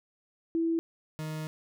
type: tone pair in turn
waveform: sine / 40% pulse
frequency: 330 / 155.74 Hz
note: E4 / D#3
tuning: +2 / +2 cents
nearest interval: octave + minor second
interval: 1300 cents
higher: first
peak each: -25 / -33 dBFS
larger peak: first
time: 0.55-0.79 / 1.19-1.47 s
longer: second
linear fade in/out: 0 ms
effects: none